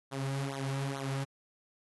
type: tone with flanger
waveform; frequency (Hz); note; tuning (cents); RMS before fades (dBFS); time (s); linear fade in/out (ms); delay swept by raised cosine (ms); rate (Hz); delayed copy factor
sawtooth; 136.7; C#3; -24; -35; 0.11-1.25; 20; 0.39 to 4.59; 2.3; -0.65
effects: AAC 32 kbps